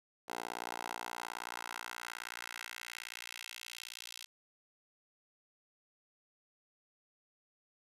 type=tone with high-pass filter sweep; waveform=10% pulse; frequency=58.8 Hz; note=A#1; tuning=16 cents sharp; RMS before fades=-45 dBFS; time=0.28-4.26 s; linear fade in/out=10 ms; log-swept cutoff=600 to 3600 Hz; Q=1.5; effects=resampled to 32000 Hz + 11-bit